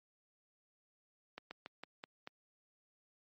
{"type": "slowing click train", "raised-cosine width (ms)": 0.3, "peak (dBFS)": -29, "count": 6, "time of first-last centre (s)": [1.38, 2.274], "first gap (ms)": 130, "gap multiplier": 1.16, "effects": ["high-pass 200 Hz 12 dB/octave", "MP3 32 kbps"]}